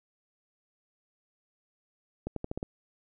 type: accelerating click train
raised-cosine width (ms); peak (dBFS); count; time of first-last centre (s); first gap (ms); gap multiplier
2; -20; 6; 2.27-2.629; 93; 0.87
effects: none